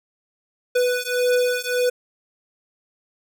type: beating tone pair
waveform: square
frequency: 493.9 / 495.6 Hz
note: B4 / B4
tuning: 0 / +6 cents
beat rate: 1.7 Hz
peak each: -22 dBFS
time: 0.75-1.9 s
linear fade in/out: 10 ms
effects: none